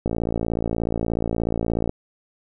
click train, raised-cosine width 2 ms, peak -10 dBFS, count 105, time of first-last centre 0.06-1.894 s, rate 56.7 Hz, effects none

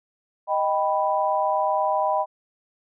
sine chord, Eb augmented, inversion none, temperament equal, 622.3 / 784 / 987.8 Hz, Eb5 / G5 / B5, 0 / 0 / 0 cents, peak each -24 dBFS, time 0.47-2.26 s, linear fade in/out 50 ms, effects none

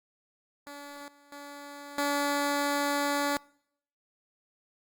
10% pulse tone with level steps, 286.3 Hz, D4, 44 cents flat, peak -33 / -49 / -34 / -18 dBFS, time 0.67-3.37 s, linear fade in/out 0 ms, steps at 1.08 / 1.32 / 1.98 s, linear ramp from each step 2 ms, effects noise-tail reverb RT60 0.7 s tail -26 dB re dry + Opus 48 kbps

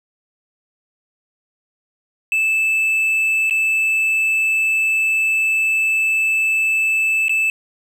triangle tone with dropouts, 2629 Hz, E7, 5 cents flat, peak -13 dBFS, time 2.32-7.5 s, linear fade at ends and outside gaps 1 ms, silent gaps 3.498-3.508 / 7.283-7.294 s, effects none

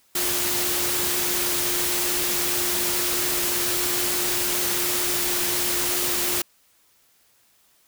sine tone in noise, 354.4 Hz, F4, 25 cents sharp, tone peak -32 dBFS, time 0.15-6.42 s, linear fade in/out 5 ms, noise white, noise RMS -24 dBFS, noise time 0.15-6.42 s, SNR -11 dB, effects white hiss -61 dBFS RMS until 7.87 s

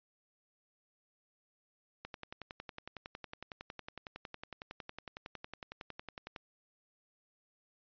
click train, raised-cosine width 0.3 ms, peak -27 dBFS, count 48, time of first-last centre 2.05-6.362 s, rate 10.9 Hz, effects resampled to 11025 Hz

